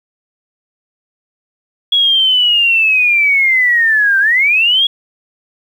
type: linear two-way sweep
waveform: sine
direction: down then up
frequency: 3354 to 1551 to 3354 Hz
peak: -8 dBFS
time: 1.92-4.87 s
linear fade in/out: 5 ms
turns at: 4.19 s
effects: 7-bit